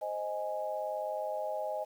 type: chord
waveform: sine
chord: Ab major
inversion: first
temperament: equal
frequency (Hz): 523.3 / 622.3 / 830.6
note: C5 / Eb5 / Ab5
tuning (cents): 0 / 0 / 0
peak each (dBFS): -40 / -35 / -38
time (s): 0.01-1.85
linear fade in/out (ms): 20
effects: 10-bit